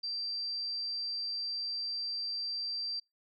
sine tone, 4699 Hz, D8, in tune, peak -33 dBFS, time 0.03-3 s, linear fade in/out 10 ms, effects noise-tail reverb RT60 0.2 s tail -26 dB re dry + MP3 96 kbps

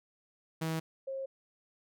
sawtooth / sine tone pair in turn, 161.1 / 537 Hz, E3 / C5, -39 / +45 cents, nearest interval octave + major sixth, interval 2084 cents, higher second, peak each -28 / -35 dBFS, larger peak first, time 0.61-0.8 / 1.07-1.26 s, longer neither, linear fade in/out 10 ms, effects none

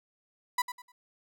35% pulse tone with echo, 987.8 Hz, B5, in tune, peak -23 dBFS, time 0.58-0.62 s, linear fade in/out 5 ms, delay 100 ms, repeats 3, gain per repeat -11 dB, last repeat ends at 0.92 s, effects none

